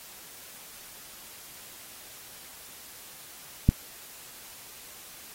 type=click; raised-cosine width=5 ms; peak=-5 dBFS; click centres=3.69 s; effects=white hiss -47 dBFS RMS until 5.34 s + AAC 48 kbps